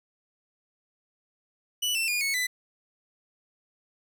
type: tone with pitch steps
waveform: sawtooth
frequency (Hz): 2960 / 2683 / 2432 / 2205 / 1998.5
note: F#7 / E7 / D#7 / C#7 / B6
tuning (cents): 0 / +30 / -40 / -10 / +20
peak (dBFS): -22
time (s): 1.82-2.47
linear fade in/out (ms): 10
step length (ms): 130
effects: none